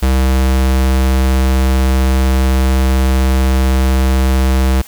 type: tone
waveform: square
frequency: 65.41 Hz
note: C2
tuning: in tune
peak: -10 dBFS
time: 0.02-4.82 s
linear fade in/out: 10 ms
effects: white hiss -38 dBFS RMS until 4.87 s